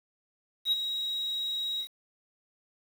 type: tone with ADSR envelope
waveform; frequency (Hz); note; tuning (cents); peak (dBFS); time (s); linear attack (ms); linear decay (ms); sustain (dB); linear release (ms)
sine; 3819; A#7; +41; -19; 0.65-1.88; 69; 24; -10; 84
effects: tanh soft clip ceiling -21 dBFS + 8-bit